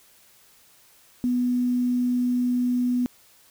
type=tone with quantisation; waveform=sine; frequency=246.9 Hz; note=B3; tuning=in tune; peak=-20 dBFS; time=1.24-3.06 s; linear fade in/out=0 ms; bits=8; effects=white hiss -56 dBFS RMS until 3.5 s